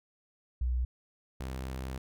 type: tone pair in turn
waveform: sine / sawtooth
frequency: 61.74 / 65.08 Hz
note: B1 / C2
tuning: 0 / -9 cents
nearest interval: minor second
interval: 91 cents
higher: second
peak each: -27 / -32 dBFS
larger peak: first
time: 0.61-0.85 / 1.4-1.98 s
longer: second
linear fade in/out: 5 ms
effects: none